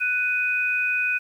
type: tone pair together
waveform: sine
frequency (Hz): 1485 / 2497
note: F#6 / D#7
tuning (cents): +6 / +6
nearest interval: major sixth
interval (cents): 900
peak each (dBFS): -25 / -22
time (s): 0-1.19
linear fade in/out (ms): 20
effects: 9-bit